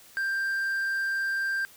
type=tone; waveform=triangle; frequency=1581 Hz; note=G6; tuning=14 cents sharp; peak=-24 dBFS; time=0.17-1.65 s; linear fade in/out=0 ms; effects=white hiss -53 dBFS RMS until 1.76 s